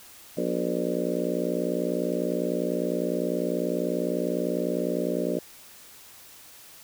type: harmonic tone with a mistuned harmonic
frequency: 60 Hz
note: B1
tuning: 49 cents flat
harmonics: 3 / 4 / 5 / 6 / 7 / 8 / 9 / 10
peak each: -33 / -33 / -33 / -33 / -33 / -33 / -33 / -33 dBFS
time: 0.37-5.39 s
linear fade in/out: 5 ms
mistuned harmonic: 5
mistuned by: -60 cents
effects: white hiss -49 dBFS RMS until 6.83 s